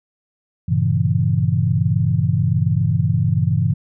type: chord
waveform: sine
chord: G diminished seventh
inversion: none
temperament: equal with one note detuned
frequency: 98 / 116.54 / 137.63 / 164.81 Hz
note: G2 / Bb2 / Db3 / Fb3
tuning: 0 / 0 / -12 / 0 cents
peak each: -20 dBFS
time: 0.68-3.74 s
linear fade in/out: 10 ms
effects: none

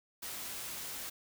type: noise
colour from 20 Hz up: white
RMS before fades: -42 dBFS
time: 0.22-1.1 s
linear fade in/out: 10 ms
effects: none

